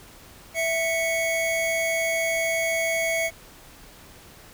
square tone pair together, 659.1 / 2217 Hz, E5 / C#7, 0 / 0 cents, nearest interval octave + major sixth, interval 2100 cents, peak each -26 dBFS, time 0.54-3.31 s, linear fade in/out 50 ms, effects pink hiss -48 dBFS RMS until 4.53 s

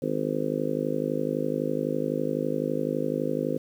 harmonic tone, 51.91 Hz, G#1, in tune, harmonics 3 / 4 / 5 / 6 / 7 / 8 / 9 / 10, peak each -34 / -38 / -31 / -33 / -35 / -35 / -32 / -32 dBFS, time 0.02-3.58 s, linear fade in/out 5 ms, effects 9-bit

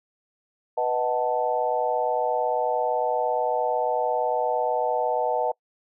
sine chord, B dominant seventh, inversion none, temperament equal, 493.9 / 622.3 / 740 / 880 Hz, B4 / D#5 / F#5 / A5, 0 / 0 / 0 / 0 cents, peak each -27 dBFS, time 0.77-5.52 s, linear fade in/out 10 ms, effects noise-tail reverb RT60 0.1 s tail -24 dB re dry

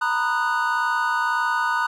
triangle chord, B major seventh, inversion third, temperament just, 926 / 987.8 / 1234.7 / 1481.6 Hz, A#5 / B5 / D#6 / F#6, -12 / 0 / -14 / +2 cents, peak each -24 / -25 / -24 / -22 dBFS, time 0.01-1.87 s, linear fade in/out 10 ms, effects none

